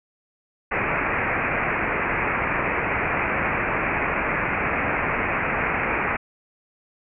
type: low-pass noise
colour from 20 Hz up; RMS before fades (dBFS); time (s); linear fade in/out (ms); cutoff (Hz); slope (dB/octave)
white; -24; 0.71-6.17; 10; 2500; 96
effects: none